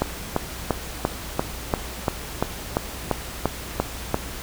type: click train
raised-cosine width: 1 ms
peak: -5 dBFS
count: 13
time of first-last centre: 0.02-4.144 s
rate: 2.91 Hz
effects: added 60 Hz sine -39 dBFS peak until 4.42 s + pink hiss -35 dBFS RMS until 4.42 s